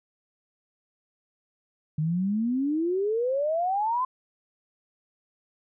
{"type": "exponential sweep", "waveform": "sine", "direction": "up", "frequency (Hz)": [149.5, 1046.5], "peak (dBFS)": -23, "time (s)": [1.98, 4.05], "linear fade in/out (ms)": 5, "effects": []}